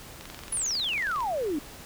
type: click train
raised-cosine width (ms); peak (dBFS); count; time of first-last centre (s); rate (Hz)
0.2; -23; 23; 0.21-1.205; 22.1
type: exponential sweep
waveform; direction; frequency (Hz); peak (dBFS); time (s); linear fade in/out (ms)
sine; down; 10670 to 275.5; -26; 0.52-1.59; 5
effects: pink hiss -45 dBFS RMS until 1.85 s